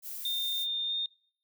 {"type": "noise", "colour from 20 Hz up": "violet", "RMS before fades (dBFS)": -40, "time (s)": [0.02, 0.67], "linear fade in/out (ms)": 50}
{"type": "tone with pitch glide", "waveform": "sine", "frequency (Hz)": [3628, 3657], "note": ["A#7", "A#7"], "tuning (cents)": [-48, -34], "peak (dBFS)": -29, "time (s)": [0.25, 1.06], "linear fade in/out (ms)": 2, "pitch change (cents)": 14, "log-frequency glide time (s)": [0.86, 0.94]}
{"effects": ["noise-tail reverb RT60 0.6 s tail -23 dB re dry"]}